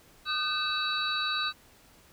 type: tone cluster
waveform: sine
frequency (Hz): 1224 / 1524 / 2624 / 3902 / 4515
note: D#6 / G6 / E7 / B7 / C#8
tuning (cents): -29 / -49 / -9 / -22 / +31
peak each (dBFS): -33 / -34 / -37 / -31 / -38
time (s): 0.25-1.53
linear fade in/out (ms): 50
effects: pink hiss -58 dBFS RMS until 2.12 s